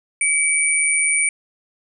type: tone pair together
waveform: sine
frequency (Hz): 2276 / 9078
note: C#7 / C#9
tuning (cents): +45 / +40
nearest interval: 2 octaves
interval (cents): 2395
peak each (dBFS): -18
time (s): 0.21-1.29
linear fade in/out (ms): 2
effects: none